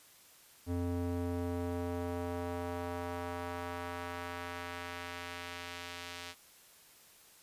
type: tone with band-pass filter sweep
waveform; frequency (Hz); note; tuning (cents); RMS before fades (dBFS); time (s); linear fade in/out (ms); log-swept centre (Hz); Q
square; 87.31; F2; 0; -39; 0.66-6.35; 50; 260 to 3700; 0.83
effects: white hiss -60 dBFS RMS until 7.42 s + resampled to 32000 Hz